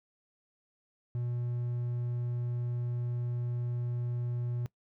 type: tone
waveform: triangle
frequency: 121 Hz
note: B2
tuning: 35 cents flat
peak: -29 dBFS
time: 1.15-4.66 s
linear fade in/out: 0 ms
effects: noise-tail reverb RT60 0.1 s tail -21 dB re dry